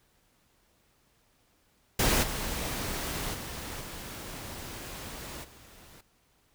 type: noise with level steps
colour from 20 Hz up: pink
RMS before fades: -25 / -34 / -39 / -41 / -53 dBFS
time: 1.99-6.01 s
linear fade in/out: 5 ms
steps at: 2.22 / 3.33 / 3.8 / 5.43 s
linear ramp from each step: 20 ms
effects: pink hiss -68 dBFS RMS until 6.54 s